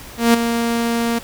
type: tone with ADSR envelope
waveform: sawtooth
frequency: 233.1 Hz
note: A#3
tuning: in tune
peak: -4 dBFS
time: 0.17-1.19 s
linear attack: 170 ms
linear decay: 9 ms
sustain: -9 dB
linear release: 9 ms
effects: pink hiss -37 dBFS RMS until 1.23 s